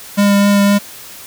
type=tone with vibrato; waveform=square; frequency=201.8 Hz; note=G#3; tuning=49 cents flat; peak=-9 dBFS; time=0.17-0.79 s; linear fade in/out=20 ms; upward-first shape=triangle; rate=3.9 Hz; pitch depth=12 cents each way; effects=white hiss -34 dBFS RMS until 1.26 s